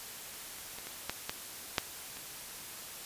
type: clicks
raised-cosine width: 0.2 ms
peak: -30 / -26 / -25 / -15 / -16 / -9 / -27 dBFS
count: 7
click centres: 0.585 / 0.786 / 0.87 / 1.096 / 1.295 / 1.782 / 2.17 s
effects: white hiss -45 dBFS RMS until 3.05 s + resampled to 32000 Hz